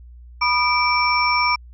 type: tone cluster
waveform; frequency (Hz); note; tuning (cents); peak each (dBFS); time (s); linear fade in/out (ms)
sine; 982 / 1219 / 2325 / 5440; B5 / D#6 / D7 / F8; -10 / -36 / -18 / -46; -20 / -22 / -20 / -24; 0.41-1.56; 10
effects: added 60 Hz sine -39 dBFS peak until 1.73 s